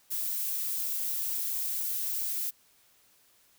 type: noise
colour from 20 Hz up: violet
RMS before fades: -32 dBFS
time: 0.1-2.51 s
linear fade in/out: 20 ms
effects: white hiss -64 dBFS RMS until 3.58 s